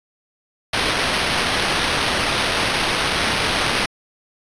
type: noise with sample-and-hold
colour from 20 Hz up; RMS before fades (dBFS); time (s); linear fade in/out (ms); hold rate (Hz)
violet; -20; 0.73-3.86; 5; 7350
effects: resampled to 22050 Hz